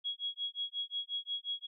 sine tone with tremolo, 3320 Hz, G#7, 1 cent flat, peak -32 dBFS, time 0.04-1.67 s, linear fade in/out 20 ms, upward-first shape sine, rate 5.6 Hz, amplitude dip 100%, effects none

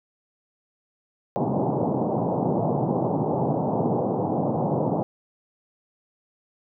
pink band-pass noise, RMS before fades -24 dBFS, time 1.36-5.03 s, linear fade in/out 0 ms, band 120 to 900 Hz, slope 48 dB/octave, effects none

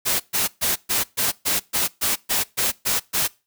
white noise bursts, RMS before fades -21 dBFS, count 12, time 0.05-3.28 s, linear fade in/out 20 ms, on 150 ms, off 130 ms, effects noise-tail reverb RT60 0.3 s tail -23 dB re dry

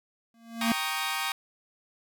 square tone with exponential growth, 230 Hz, A#3, 23 cents flat, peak -22 dBFS, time 0.34-0.72 s, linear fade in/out 2 ms, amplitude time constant 81 ms
15% pulse chord, Eb dominant seventh, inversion first, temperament equal, 784 / 932.3 / 1108.7 / 1244.5 Hz, G5 / Bb5 / Db6 / Eb6, 0 / 0 / 0 / 0 cents, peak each -28 dBFS, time 0.61-1.32 s, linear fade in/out 2 ms
effects none

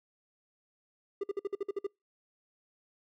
triangle tone bursts, 399.2 Hz, G4, 32 cents sharp, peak -28 dBFS, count 9, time 1.21-1.868 s, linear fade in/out 5 ms, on 26 ms, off 53 ms, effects noise-tail reverb RT60 0.2 s tail -26 dB re dry

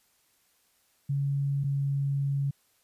sine tone pair in turn, 140 / 139.51 Hz, C#3 / C#3, +18 / +11 cents, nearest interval unison, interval 7 cents, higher first, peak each -25 dBFS, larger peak neither, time 1.09-1.64 / 1.64-2.51 s, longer second, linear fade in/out 10 ms, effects white hiss -68 dBFS RMS until 2.83 s + resampled to 32000 Hz

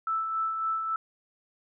sine tone with tremolo, 1318.5 Hz, E6, in tune, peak -25 dBFS, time 0.07-0.96 s, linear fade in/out 2 ms, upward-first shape sine, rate 3.6 Hz, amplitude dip 40%, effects none

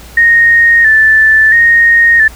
sine tone with vibrato, 1808 Hz, A6, 47 cents sharp, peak -3 dBFS, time 0.17-2.28 s, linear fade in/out 5 ms, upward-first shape square, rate 0.74 Hz, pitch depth 48 cents each way, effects added 60 Hz sine -31 dBFS peak until 2.35 s + pink hiss -35 dBFS RMS until 2.35 s

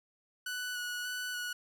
sawtooth tone with vibrato, 1476 Hz, F#6, 5 cents flat, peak -32 dBFS, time 0.46-1.53 s, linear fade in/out 5 ms, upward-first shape square, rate 1.7 Hz, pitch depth 13 cents each way, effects none

